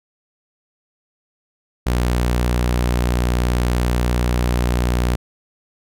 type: tone with vibrato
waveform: sawtooth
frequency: 60.6 Hz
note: B1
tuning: 32 cents flat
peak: -12 dBFS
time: 1.86-5.16 s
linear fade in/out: 10 ms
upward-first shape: triangle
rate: 17 Hz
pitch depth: 15 cents each way
effects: none